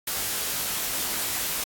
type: noise with comb filter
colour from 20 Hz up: white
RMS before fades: -28 dBFS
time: 0.07-1.64 s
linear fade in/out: 5 ms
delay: 19 ms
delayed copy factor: +0.65
effects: AAC 64 kbps